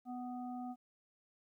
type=harmonic tone; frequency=248.2 Hz; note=B3; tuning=9 cents sharp; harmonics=1 / 3 / 5; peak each=-42 / -45 / -58 dBFS; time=0.05-0.76 s; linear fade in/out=50 ms; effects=13-bit